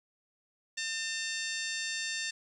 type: harmonic tone with a mistuned harmonic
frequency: 900 Hz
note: A5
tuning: 39 cents sharp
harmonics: 2 / 3 / 4 / 5 / 6 / 7 / 8 / 9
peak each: -38 / -40 / -41 / -42 / -43 / -43 / -44 / -45 dBFS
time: 0.77-2.31 s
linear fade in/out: 10 ms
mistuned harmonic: 7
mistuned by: -52 cents
effects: 11-bit